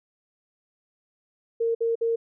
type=tone bursts; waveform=sine; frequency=459.9 Hz; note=A#4; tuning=23 cents flat; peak=-21 dBFS; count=3; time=1.6-2.16 s; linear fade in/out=10 ms; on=150 ms; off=55 ms; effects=none